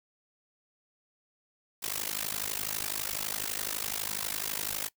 white noise with amplitude modulation, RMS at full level -30 dBFS, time 1.82-4.89 s, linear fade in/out 20 ms, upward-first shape sine, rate 52 Hz, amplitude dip 100%, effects noise-tail reverb RT60 0.1 s tail -21 dB re dry

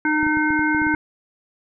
harmonic tone, 305.6 Hz, D#4, 31 cents flat, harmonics 1 / 3 / 5 / 7, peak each -20 / -25 / -21 / -27 dBFS, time 0.05-0.95 s, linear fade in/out 2 ms
clicks, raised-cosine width 3 ms, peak -20 dBFS, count 9, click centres 0.23 / 0.267 / 0.371 / 0.505 / 0.593 / 0.748 / 0.818 / 0.868 / 0.941 s
effects none

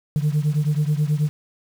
sine beating tone pair, 146.83 / 156.13 Hz, D3 / D#3, 0 / +6 cents, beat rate 9.3 Hz, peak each -18 / -20 dBFS, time 0.16-1.29 s, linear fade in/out 0 ms, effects tanh soft clip ceiling -14 dBFS + 7-bit

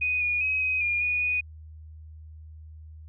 sine tone with pitch steps, 2492 / 2445 / 2539 / 2520 / 2418 / 2461 / 2474 Hz, D#7 / D#7 / D#7 / D#7 / D7 / D#7 / D#7, +2 / -31 / +34 / +21 / +50 / -20 / -10 cents, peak -23 dBFS, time 0.01-1.41 s, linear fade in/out 10 ms, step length 200 ms, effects added 78 Hz sine -42 dBFS peak until 3.08 s

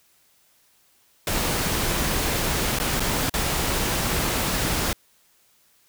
pink noise with dropouts, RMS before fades -24 dBFS, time 1.27-4.93 s, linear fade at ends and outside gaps 2 ms, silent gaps 2.788-2.799 / 2.997-3.003 / 3.296-3.339 s, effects white hiss -61 dBFS RMS until 5.88 s

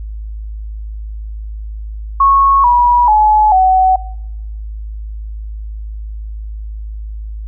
sine tone with pitch steps, 1100 / 968.7 / 853.1 / 751.3 Hz, C#6 / B5 / G#5 / F#5, -14 / -34 / +46 / +26 cents, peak -6 dBFS, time 2.2-3.96 s, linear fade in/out 5 ms, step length 440 ms, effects noise-tail reverb RT60 0.8 s tail -21 dB re dry + added 53 Hz sine -22 dBFS peak until 7.47 s

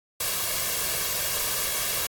white noise with comb filter, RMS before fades -27 dBFS, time 0.2-2.07 s, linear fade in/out 5 ms, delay 1.8 ms, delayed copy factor +0.6, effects AAC 64 kbps

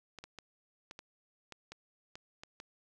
clicks, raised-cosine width 0.2 ms, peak -29 dBFS, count 10, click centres 0.187 / 0.24 / 0.387 / 0.911 / 0.991 / 1.523 / 1.72 / 2.155 / 2.435 / 2.601 s, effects none

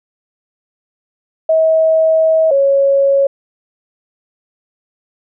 sine tone pair in turn, 641 / 552.5 Hz, E5 / C#5, -49 / -6 cents, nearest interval minor third, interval 257 cents, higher first, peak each -8 dBFS, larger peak neither, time 1.49-2.51 / 2.51-3.27 s, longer first, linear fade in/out 5 ms, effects none

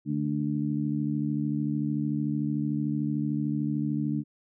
harmonic tone, 73.42 Hz, D2, in tune, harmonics 2 / 3 / 4, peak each -30 / -30 / -30 dBFS, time 0.05-4.24 s, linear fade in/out 50 ms, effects none

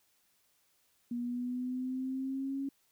sine linear sweep, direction up, 238.8 to 275.9 Hz, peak -33 dBFS, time 1.11-2.69 s, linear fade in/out 5 ms, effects white hiss -72 dBFS RMS until 2.91 s

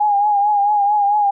sine tone with vibrato, 822 Hz, G#5, 18 cents flat, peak -12 dBFS, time 0-1.31 s, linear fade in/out 10 ms, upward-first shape triangle, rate 4.5 Hz, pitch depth 58 cents each way, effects none

